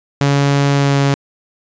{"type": "tone with pitch glide", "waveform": "sawtooth", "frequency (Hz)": [141, 139.54], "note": ["C#3", "C#3"], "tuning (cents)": [30, 12], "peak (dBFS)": -7, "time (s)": [0.21, 1.14], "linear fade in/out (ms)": 0, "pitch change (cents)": -18, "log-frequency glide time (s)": [0.71, 0.99], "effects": ["resampled to 16000 Hz"]}